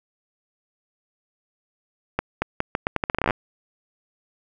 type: accelerating click train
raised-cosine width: 0.5 ms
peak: -6 dBFS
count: 17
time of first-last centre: 2.19-3.308 s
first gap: 230 ms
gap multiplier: 0.8
effects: none